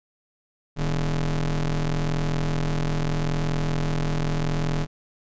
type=ring-modulated tone; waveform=40% pulse; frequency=85.9 Hz; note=F2; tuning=28 cents flat; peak=-18 dBFS; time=0.76-4.87 s; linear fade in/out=50 ms; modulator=65.5 Hz; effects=resampled to 16000 Hz